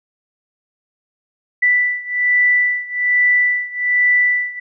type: beating tone pair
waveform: sine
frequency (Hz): 1975.5 / 1976.7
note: B6 / B6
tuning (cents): 0 / +1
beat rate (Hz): 1.2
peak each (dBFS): -15 / -17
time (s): 1.62-4.6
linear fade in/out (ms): 10
effects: none